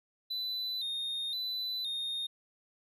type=tone with vibrato; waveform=triangle; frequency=3838 Hz; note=A#7; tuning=50 cents sharp; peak=-32 dBFS; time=0.3-2.27 s; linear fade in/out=10 ms; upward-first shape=square; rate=0.97 Hz; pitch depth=70 cents each way; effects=none